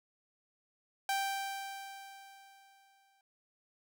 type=tone with exponential decay; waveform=sawtooth; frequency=784 Hz; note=G5; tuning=in tune; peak=-26 dBFS; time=1.09-3.21 s; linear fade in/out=2 ms; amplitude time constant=460 ms; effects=none

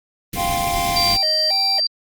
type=band-stop noise; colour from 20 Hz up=pink; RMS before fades=-26 dBFS; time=0.33-1.17 s; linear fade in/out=5 ms; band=400 to 2000 Hz; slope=24 dB/octave
type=chord; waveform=square; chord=F suspended second; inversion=none; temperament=equal; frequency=698.5 / 784 / 1046.5 Hz; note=F5 / G5 / C6; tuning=0 / 0 / 0 cents; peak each=-22 / -26 / -27 dBFS; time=0.35-1.17 s; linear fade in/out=50 ms
type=tone with vibrato; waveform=square; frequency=698.5 Hz; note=F5; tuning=in tune; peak=-25 dBFS; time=0.95-1.8 s; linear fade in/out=2 ms; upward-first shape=square; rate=1.8 Hz; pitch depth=200 cents each way
type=tone; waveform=sine; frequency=4699 Hz; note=D8; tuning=in tune; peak=-16 dBFS; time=0.96-1.87 s; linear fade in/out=5 ms
effects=Opus 24 kbps

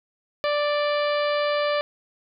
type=harmonic tone; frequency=587.3 Hz; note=D5; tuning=in tune; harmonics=1 / 2 / 3 / 4 / 5 / 6 / 7 / 8; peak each=-22 / -28 / -32 / -34 / -36 / -38 / -39 / -40 dBFS; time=0.44-1.81 s; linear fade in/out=0 ms; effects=none

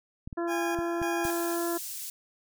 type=clicks; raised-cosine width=5 ms; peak=-26 dBFS; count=5; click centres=0.275 / 0.328 / 0.789 / 1.017 / 1.252 s
type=harmonic tone; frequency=340.7 Hz; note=F4; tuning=43 cents flat; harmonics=1 / 2 / 3 / 4 / 5; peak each=-29 / -35 / -39 / -41 / -43 dBFS; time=0.37-1.78 s; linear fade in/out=10 ms
type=tone with tremolo; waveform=20% pulse; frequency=817 Hz; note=G#5; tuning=29 cents flat; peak=-27 dBFS; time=0.47-1.58 s; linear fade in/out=50 ms; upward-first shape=square; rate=1.8 Hz; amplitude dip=70%
type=high-pass noise; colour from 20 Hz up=pink; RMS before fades=-38 dBFS; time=1.24-2.1 s; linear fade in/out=2 ms; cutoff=7100 Hz; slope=12 dB/octave
effects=none

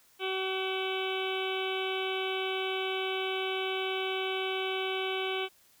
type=harmonic tone with a mistuned harmonic; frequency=379.5 Hz; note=F#4; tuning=44 cents sharp; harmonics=1 / 2 / 3 / 4 / 6 / 7 / 8 / 9 / 10; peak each=-33 / -39 / -42 / -42 / -39 / -41 / -38 / -44 / -47 dBFS; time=0.19-5.49 s; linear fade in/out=50 ms; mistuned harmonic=7; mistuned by=-15 cents; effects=white hiss -63 dBFS RMS until 5.8 s

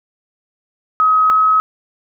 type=tone pair in turn; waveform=sine; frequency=1269 / 1277.1 Hz; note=D#6 / D#6; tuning=+34 / +45 cents; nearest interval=unison; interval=11 cents; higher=second; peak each=-9 dBFS; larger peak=neither; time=1-1.3 / 1.3-1.6 s; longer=neither; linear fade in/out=0 ms; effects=none

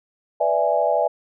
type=chord; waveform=sine; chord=E dominant seventh; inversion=second; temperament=equal; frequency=493.9 / 587.3 / 659.3 / 830.6 Hz; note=B4 / D5 / E5 / G#5; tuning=0 / 0 / 0 / 0 cents; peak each=-25 / -21 / -21 / -23 dBFS; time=0.4-1.08 s; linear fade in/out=10 ms; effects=none

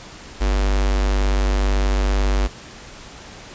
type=tone with notch filter; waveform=square; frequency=49 Hz; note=G1; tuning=in tune; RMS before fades=-18 dBFS; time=0.4-2.48 s; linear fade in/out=20 ms; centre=120 Hz; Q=0.69; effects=pink hiss -39 dBFS RMS until 3.54 s + resampled to 16000 Hz

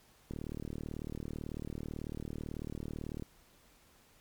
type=click train; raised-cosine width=3 ms; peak=-27 dBFS; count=112; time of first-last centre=0.31-3.223 s; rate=38.1 Hz; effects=pink hiss -64 dBFS RMS until 4.2 s + MP3 96 kbps

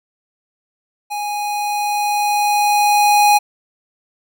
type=tone with level ramp; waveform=square; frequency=828 Hz; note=G#5; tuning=5 cents flat; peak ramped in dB=-22 to -9 dBFS; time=1.1-3.39 s; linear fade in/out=20 ms; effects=none

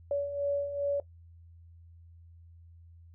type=beating tone pair; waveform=sine; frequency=566 / 568.5 Hz; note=C#5 / C#5; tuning=+36 / +44 cents; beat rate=2.5 Hz; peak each=-36 / -29 dBFS; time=0.11-1 s; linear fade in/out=2 ms; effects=noise-tail reverb RT60 0.1 s tail -17 dB re dry + added 84 Hz sine -51 dBFS peak until 3.14 s

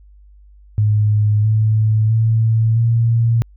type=tone with pitch steps; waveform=sine; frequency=105.5 / 108.78 / 112.16 / 115.65 Hz; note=G#2 / A2 / A2 / A#2; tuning=+28 / -19 / +34 / -13 cents; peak=-11 dBFS; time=0.78-3.42 s; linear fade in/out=0 ms; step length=660 ms; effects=added 50 Hz sine -42 dBFS peak until 3.56 s

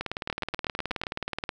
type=two click trains; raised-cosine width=0.3 ms; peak=-13 / -14 dBFS; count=7 / 29; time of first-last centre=0.3-1.036 / 0.01-1.491 s; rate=8.15 / 18.9 Hz; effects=none

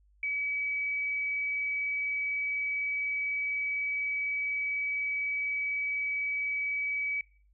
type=tone with vibrato; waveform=sine; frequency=2281 Hz; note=C#7; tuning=49 cents sharp; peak=-29 dBFS; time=0.23-7.21 s; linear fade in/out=2 ms; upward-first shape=square; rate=20 Hz; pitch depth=8 cents each way; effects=noise-tail reverb RT60 0.5 s tail -25 dB re dry + added 50 Hz sine -61 dBFS peak until 7.53 s

